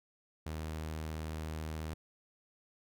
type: tone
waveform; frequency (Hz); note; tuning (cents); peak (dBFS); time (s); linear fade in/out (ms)
sawtooth; 78.5; D#2; +16; -34; 0.46-1.94; 5
effects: none